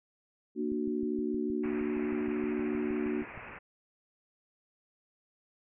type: chord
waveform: sine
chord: Bb augmented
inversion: none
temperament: equal with one note detuned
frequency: 233.1 / 298.1 / 370 Hz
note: Bb3 / D4 / F#4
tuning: 0 / +26 / 0 cents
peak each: -34 dBFS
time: 0.55-3.25 s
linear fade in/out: 50 ms
type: click train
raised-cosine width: 5 ms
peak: -36 dBFS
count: 18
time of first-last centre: 0.72-3.376 s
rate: 6.4 Hz
type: low-pass noise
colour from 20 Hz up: white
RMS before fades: -46 dBFS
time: 1.63-3.59 s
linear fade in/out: 10 ms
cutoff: 2600 Hz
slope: 96 dB/octave
effects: none